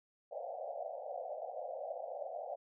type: band-pass noise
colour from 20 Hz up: white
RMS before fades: -43 dBFS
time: 0.31-2.56 s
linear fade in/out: 10 ms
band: 510 to 760 Hz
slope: 96 dB/octave
effects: none